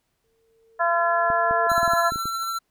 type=tone with exponential growth; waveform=sine; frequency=452.1 Hz; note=A4; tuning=47 cents sharp; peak=-28 dBFS; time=0.24-1.67 s; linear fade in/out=1 ms; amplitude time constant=310 ms
type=harmonic tone; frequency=340.5 Hz; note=F4; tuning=44 cents flat; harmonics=2 / 3 / 4 / 5; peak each=-22 / -24 / -25 / -26 dBFS; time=0.79-2.11 s; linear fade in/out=20 ms
type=clicks; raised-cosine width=3 ms; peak=-22 dBFS; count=10; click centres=1.302 / 1.51 / 1.717 / 1.78 / 1.831 / 1.878 / 1.935 / 2.121 / 2.159 / 2.256 s
type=tone with tremolo; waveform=square; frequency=1348 Hz; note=E6; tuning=38 cents sharp; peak=-25 dBFS; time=1.69-2.59 s; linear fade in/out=10 ms; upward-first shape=triangle; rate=14 Hz; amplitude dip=30%
effects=pink hiss -73 dBFS RMS until 2.7 s